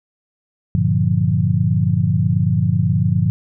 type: chord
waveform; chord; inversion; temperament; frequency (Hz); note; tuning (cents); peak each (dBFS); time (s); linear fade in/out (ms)
sine; G minor seventh; none; equal; 98 / 116.54 / 146.83 / 174.61; G2 / Bb2 / D3 / F3; 0 / 0 / 0 / 0; -19; 0.75-3.3; 0
effects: none